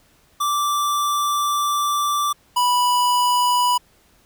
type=tone pair in turn; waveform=square; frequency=1170 / 983.8 Hz; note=D6 / B5; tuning=-7 / -7 cents; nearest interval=minor third; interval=300 cents; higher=first; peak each=-19 / -16 dBFS; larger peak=second; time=0.4-2.33 / 2.56-3.78 s; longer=first; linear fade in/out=10 ms; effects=pink hiss -57 dBFS RMS until 4.25 s